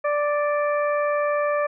harmonic tone, 587 Hz, D5, 1 cent flat, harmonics 1 / 2 / 3 / 4, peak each -21 / -26 / -31 / -36 dBFS, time 0.04-1.67 s, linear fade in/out 10 ms, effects none

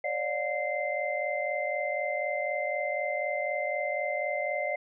sine tone cluster, 556 / 600 / 717 / 2079 Hz, C#5 / D5 / F5 / C7, +5 / +37 / +45 / -12 cents, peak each -35 / -32 / -35 / -33 dBFS, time 0.04-4.76 s, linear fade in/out 5 ms, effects none

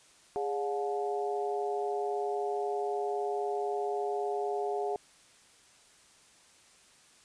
harmonic tone with a mistuned harmonic, 143.8 Hz, D3, 36 cents flat, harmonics 3 / 4 / 5 / 6, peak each -32 / -43 / -34 / -42 dBFS, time 0.36-4.96 s, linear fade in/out 0 ms, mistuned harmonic 3, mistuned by -78 cents, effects white hiss -60 dBFS RMS until 7.24 s + resampled to 22050 Hz

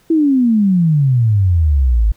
sine exponential sweep, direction down, 333.8 to 50.6 Hz, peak -9 dBFS, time 0.1-2.12 s, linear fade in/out 5 ms, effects pink hiss -54 dBFS RMS until 2.16 s

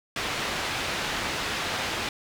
white low-pass noise, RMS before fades -30 dBFS, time 0.16-2.09 s, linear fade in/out 2 ms, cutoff 3200 Hz, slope 12 dB/octave, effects none

